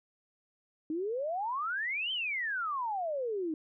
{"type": "exponential two-way sweep", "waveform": "sine", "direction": "up then down", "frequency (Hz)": [301.7, 3158, 301.7], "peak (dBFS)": -31, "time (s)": [0.9, 3.54], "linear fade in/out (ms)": 2, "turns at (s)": 2.12, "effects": []}